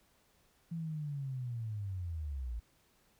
sine linear sweep, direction down, 169 to 54.1 Hz, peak -36 dBFS, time 0.71-2.6 s, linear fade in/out 10 ms, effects pink hiss -70 dBFS RMS until 3.19 s

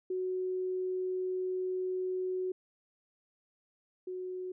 sine tone pair in turn, 370 / 367.9 Hz, F#4 / F#4, 0 / -10 cents, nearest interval unison, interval 10 cents, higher first, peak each -31 / -36 dBFS, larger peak first, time 0.1-2.52 / 4.07-4.52 s, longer first, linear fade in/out 5 ms, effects none

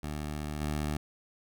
15% pulse tone with level steps, 75 Hz, D2, 37 cents sharp, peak -28 / -24 dBFS, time 0.03-0.97 s, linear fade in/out 5 ms, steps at 0.6 s, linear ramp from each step 20 ms, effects none

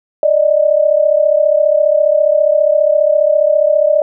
sine tone pair together, 585.2 / 620 Hz, D5 / D#5, -6 / -6 cents, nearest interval minor second, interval 100 cents, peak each -11 dBFS, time 0.23-4.02 s, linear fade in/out 2 ms, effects none

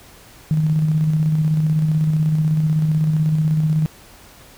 sine tone with tremolo, 155.56 Hz, D#3, in tune, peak -13 dBFS, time 0.51-3.86 s, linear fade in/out 0 ms, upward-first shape square, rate 16 Hz, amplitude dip 30%, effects pink hiss -45 dBFS RMS until 4.57 s

